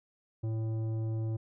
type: tone with tanh clipping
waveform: sine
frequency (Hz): 111.3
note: A2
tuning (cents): +20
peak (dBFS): -32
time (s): 0.43-1.37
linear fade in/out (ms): 10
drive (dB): 11
effects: none